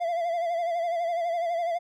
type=tone with vibrato; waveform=triangle; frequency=682 Hz; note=F5; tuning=41 cents flat; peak=-23 dBFS; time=0-1.79 s; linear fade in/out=20 ms; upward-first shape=sine; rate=12 Hz; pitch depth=58 cents each way; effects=none